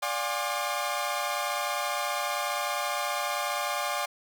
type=tone cluster; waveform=sawtooth; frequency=583 / 715 / 815 / 1065 / 1196 Hz; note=D5 / F5 / G#5 / C6 / D6; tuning=-13 / +41 / -33 / +30 / +31 cents; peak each=-31 dBFS; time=0.02-4.06 s; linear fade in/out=10 ms; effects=none